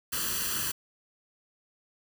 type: noise with comb filter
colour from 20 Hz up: white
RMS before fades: -31 dBFS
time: 0.12-0.72 s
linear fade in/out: 10 ms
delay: 0.67 ms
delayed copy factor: +0.8
effects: none